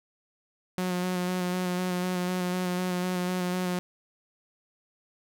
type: tone with vibrato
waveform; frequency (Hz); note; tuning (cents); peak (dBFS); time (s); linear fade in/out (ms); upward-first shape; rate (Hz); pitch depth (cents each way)
sawtooth; 181.1; F#3; -37; -23; 0.78-3.79; 0; square; 4; 17
effects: none